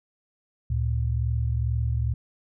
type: tone pair together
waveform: sine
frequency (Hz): 72.1 / 114.38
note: D2 / A#2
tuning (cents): -31 / -32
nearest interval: minor sixth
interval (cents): 799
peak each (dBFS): -25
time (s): 0.7-2.14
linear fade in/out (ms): 5
effects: none